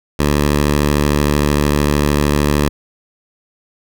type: tone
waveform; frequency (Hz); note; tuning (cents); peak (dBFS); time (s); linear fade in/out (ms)
10% pulse; 73.2; D2; -5; -4; 0.19-2.69; 5
effects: none